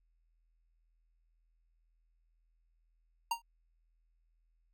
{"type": "tone with exponential decay", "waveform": "square", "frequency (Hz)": 929, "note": "A#5", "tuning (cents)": -6, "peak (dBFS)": -28, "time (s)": [3.31, 3.42], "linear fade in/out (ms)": 5, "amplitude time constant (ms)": 23, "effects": ["added 41 Hz sine -70 dBFS peak until 4.73 s"]}